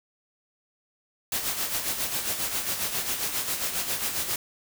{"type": "noise with tremolo", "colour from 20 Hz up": "white", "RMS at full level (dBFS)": -27, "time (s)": [1.32, 4.36], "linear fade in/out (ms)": 2, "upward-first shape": "sine", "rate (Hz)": 7.4, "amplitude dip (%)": 55, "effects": []}